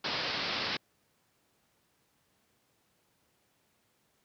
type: low-pass noise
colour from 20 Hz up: white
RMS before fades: -34 dBFS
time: 0.04-0.77 s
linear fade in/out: 5 ms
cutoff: 5200 Hz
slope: 96 dB/octave
effects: pink hiss -72 dBFS RMS until 4.24 s + high-pass 100 Hz 12 dB/octave